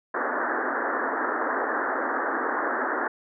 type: band-pass noise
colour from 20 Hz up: white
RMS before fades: -27 dBFS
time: 0.14-3.08 s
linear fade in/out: 5 ms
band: 240 to 1800 Hz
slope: 96 dB/octave
effects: none